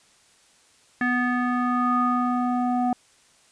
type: tone with low-pass filter sweep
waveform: square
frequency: 246.9 Hz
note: B3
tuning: in tune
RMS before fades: -23 dBFS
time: 1.01-2.93 s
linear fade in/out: 2 ms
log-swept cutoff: 1800 to 860 Hz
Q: 6.7
effects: white hiss -58 dBFS RMS until 3.51 s + resampled to 22050 Hz